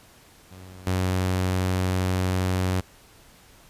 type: tone with level steps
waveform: sawtooth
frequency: 92.5 Hz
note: F#2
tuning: in tune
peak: -38 / -18 dBFS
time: 0.51-2.81 s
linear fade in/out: 10 ms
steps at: 0.87 s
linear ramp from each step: 2 ms
effects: pink hiss -53 dBFS RMS until 3.69 s + resampled to 32000 Hz